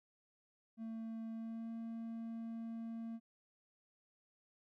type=tone with pitch glide; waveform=triangle; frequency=224.8 to 227.9 Hz; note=A3 to A#3; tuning=+37 to -39 cents; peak=-40 dBFS; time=0.77-3.2 s; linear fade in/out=50 ms; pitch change=+24 cents; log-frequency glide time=1.31-1.71 s; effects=none